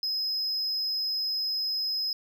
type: tone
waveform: sine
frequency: 5090 Hz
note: D#8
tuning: 39 cents sharp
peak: -24 dBFS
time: 0.03-2.13 s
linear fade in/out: 2 ms
effects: tanh soft clip ceiling -26 dBFS